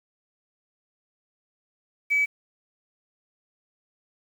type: tone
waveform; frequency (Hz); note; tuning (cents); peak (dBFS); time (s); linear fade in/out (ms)
sine; 2288; D7; -46; -18; 2.1-2.26; 20
effects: tanh soft clip ceiling -15 dBFS + 8-bit